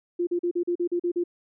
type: tone bursts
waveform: sine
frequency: 349.2 Hz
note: F4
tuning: in tune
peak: -22 dBFS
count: 9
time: 0.19-1.239 s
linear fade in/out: 10 ms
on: 81 ms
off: 40 ms
effects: none